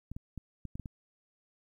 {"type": "clicks", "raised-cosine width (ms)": 5, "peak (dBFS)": -28, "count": 7, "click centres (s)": [0.116, 0.165, 0.377, 0.653, 0.755, 0.797, 0.858], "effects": ["11-bit"]}